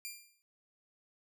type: tone with exponential decay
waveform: 10% pulse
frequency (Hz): 2387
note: D7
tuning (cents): +28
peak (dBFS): -29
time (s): 0.05-0.42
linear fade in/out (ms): 0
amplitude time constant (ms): 80
effects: none